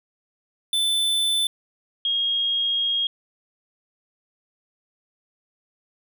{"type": "tone pair in turn", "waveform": ["square", "sine"], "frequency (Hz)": [3520, 3262], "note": ["A7", "G#7"], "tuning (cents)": [0, -32], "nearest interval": "minor second", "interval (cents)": 132, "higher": "first", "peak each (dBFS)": -20, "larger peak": "neither", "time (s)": [[0.73, 1.47], [2.05, 3.07]], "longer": "second", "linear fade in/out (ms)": 2, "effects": []}